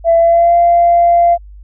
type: tone with pitch glide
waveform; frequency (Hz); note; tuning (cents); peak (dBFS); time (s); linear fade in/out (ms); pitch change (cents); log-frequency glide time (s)
sine; 669 to 689.8; E5 to F5; +25 to -22; -5; 0.04-1.38; 50; +53; 0.17-0.55
effects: tanh soft clip ceiling -1 dBFS + added 50 Hz sine -32 dBFS peak until 1.63 s